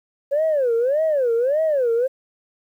sine tone with vibrato, 542 Hz, C#5, 39 cents flat, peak -15 dBFS, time 0.31-2.08 s, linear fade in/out 20 ms, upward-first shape sine, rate 1.7 Hz, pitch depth 290 cents each way, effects tanh soft clip ceiling -13 dBFS + 9-bit

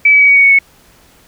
sine tone with pitch steps, 2300 / 2284 / 2268 / 2253 / 2237 / 2222 / 2206 Hz, D7 / D7 / C#7 / C#7 / C#7 / C#7 / C#7, -37 / -49 / +39 / +28 / +15 / +4 / -9 cents, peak -4 dBFS, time 0.05-0.589 s, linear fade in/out 5 ms, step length 77 ms, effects pink hiss -47 dBFS RMS until 1.27 s

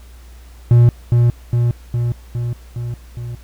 triangle tone with echo, 119.6 Hz, A#2, 45 cents sharp, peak -4 dBFS, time 0.71-0.89 s, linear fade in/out 0 ms, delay 410 ms, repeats 6, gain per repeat -3 dB, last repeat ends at 3.35 s, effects added 60 Hz sine -37 dBFS peak until 3.43 s + pink hiss -49 dBFS RMS until 3.43 s

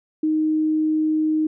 sine tone, 311.1 Hz, D#4, in tune, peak -17 dBFS, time 0.23-1.47 s, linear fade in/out 5 ms, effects none

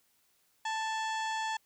harmonic tone with a mistuned harmonic, 882 Hz, A5, 4 cents sharp, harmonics 1 / 2 / 3 / 4 / 5 / 6 / 7 / 8 / 9, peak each -33 / -38 / -45 / -44 / -49 / -53 / -53 / -50 / -56 dBFS, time 0.65-1.57 s, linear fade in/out 5 ms, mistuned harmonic 4, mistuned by -83 cents, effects white hiss -71 dBFS RMS until 1.65 s

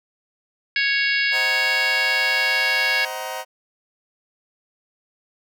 harmonic tone, 554.4 Hz, C#5, in tune, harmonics 3 / 4 / 5 / 6 / 7 / 8 / 9, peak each -22 / -22 / -26 / -32 / -33 / -30 / -29 dBFS, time 0.76-3.05 s, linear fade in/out 2 ms
sawtooth chord, C half-diminished seventh, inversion none, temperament just, 523.3 / 627.9 / 753.5 / 941.9 Hz, C5 / Eb5 / Gb5 / Bb5, 0 / +16 / +31 / +18 cents, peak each -30 / -30 / -29 / -28 dBFS, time 1.31-3.45 s, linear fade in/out 50 ms
effects none

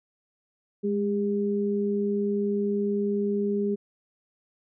sine tone pair together, 205.7 / 404.3 Hz, G#3 / G#4, -16 / -46 cents, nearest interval octave, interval 1170 cents, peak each -26 dBFS, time 0.83-3.76 s, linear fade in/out 20 ms, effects none

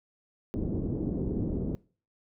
white low-pass noise, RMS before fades -31 dBFS, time 0.54-1.75 s, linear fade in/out 0 ms, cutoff 340 Hz, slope 24 dB/octave, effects noise-tail reverb RT60 0.4 s tail -22 dB re dry

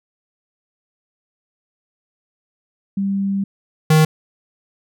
sine / square tone pair in turn, 196.8 / 156.2 Hz, G3 / D#3, +7 / +7 cents, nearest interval major third, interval 400 cents, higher first, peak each -17 / -10 dBFS, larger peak second, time 2.97-3.44 / 3.9-4.05 s, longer first, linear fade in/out 5 ms, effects none

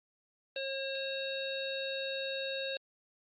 harmonic tone, 540 Hz, C#5, 45 cents flat, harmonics 1 / 3 / 5 / 7 / 8, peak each -37 / -44 / -42 / -42 / -46 dBFS, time 0.56-2.77 s, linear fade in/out 2 ms, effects Opus 24 kbps

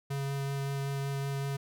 square tone with vibrato, 138.59 Hz, C#3, in tune, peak -32 dBFS, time 0.1-1.57 s, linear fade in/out 10 ms, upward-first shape sine, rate 5.3 Hz, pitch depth 9 cents each way, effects none

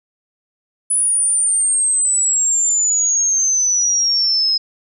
sine exponential sweep, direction down, 9956 to 5090 Hz, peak -13 dBFS, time 0.9-4.58 s, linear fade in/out 10 ms, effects none

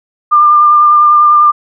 sine tone with vibrato, 1197 Hz, D6, 33 cents sharp, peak -3 dBFS, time 0.31-1.52 s, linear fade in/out 20 ms, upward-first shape triangle, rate 10 Hz, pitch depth 19 cents each way, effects none

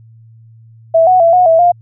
sine tone with pitch steps, 656 / 738 / 670 / 726 / 654 / 703 Hz, E5 / F#5 / E5 / F#5 / E5 / F5, -9 / -5 / +28 / -33 / -14 / +11 cents, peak -5 dBFS, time 0.94-1.72 s, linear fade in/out 10 ms, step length 130 ms, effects added 113 Hz sine -38 dBFS peak until 1.81 s

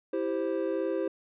triangle chord, C major, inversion first, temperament equal, 329.6 / 392 / 523.3 Hz, E4 / G4 / C5, 0 / 0 / 0 cents, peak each -30 dBFS, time 0.13-1.08 s, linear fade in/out 5 ms, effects resampled to 8000 Hz

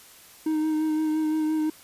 triangle tone with vibrato, 311.1 Hz, D#4, in tune, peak -20 dBFS, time 0.46-1.7 s, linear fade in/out 5 ms, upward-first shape sine, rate 5.8 Hz, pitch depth 20 cents each way, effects white hiss -50 dBFS RMS until 1.83 s + resampled to 32000 Hz

